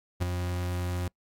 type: tone with ADSR envelope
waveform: 40% pulse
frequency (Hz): 89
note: F2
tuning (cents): +33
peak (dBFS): -22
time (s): 0.2-1.08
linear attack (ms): 23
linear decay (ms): 11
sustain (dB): -6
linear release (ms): 3
effects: noise-tail reverb RT60 0.1 s tail -26 dB re dry + AAC 64 kbps